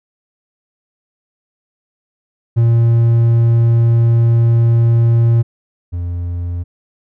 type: tone pair in turn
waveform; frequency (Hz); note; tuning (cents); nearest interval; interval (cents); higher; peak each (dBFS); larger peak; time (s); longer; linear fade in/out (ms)
triangle; 116.3 / 87.13; A#2 / F2; -4 / -4; perfect fourth; 500; first; -6 / -16; first; 2.56-5.43 / 5.92-6.64; first; 20
effects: none